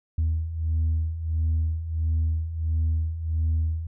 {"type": "beating tone pair", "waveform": "sine", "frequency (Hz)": [79, 80.5], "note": ["D#2", "E2"], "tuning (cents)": [27, -41], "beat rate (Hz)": 1.5, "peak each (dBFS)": [-27, -22], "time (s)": [0.18, 3.87], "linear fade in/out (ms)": 5, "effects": ["tanh soft clip ceiling -18 dBFS"]}